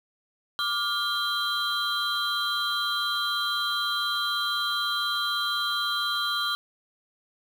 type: tone cluster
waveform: triangle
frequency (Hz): 1174 / 1410 / 3203 / 3981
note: D6 / F6 / G7 / B7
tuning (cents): -1 / +16 / +37 / +13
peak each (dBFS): -29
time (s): 0.59-6.55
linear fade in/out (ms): 0
effects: 8-bit